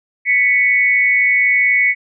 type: tone pair together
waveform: sine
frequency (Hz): 1981 / 2222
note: B6 / C#7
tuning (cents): +5 / +4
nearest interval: major second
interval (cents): 199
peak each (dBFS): -15 / -12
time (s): 0.25-1.95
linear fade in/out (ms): 50
effects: none